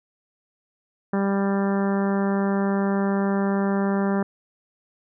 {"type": "harmonic tone", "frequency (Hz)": 197.4, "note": "G3", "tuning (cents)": 12, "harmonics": [1, 2, 3, 4, 5, 6, 7, 8, 9], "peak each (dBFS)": [-21, -27, -31, -33, -35, -37, -38, -39, -40], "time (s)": [1.13, 4.23], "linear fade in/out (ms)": 5, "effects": []}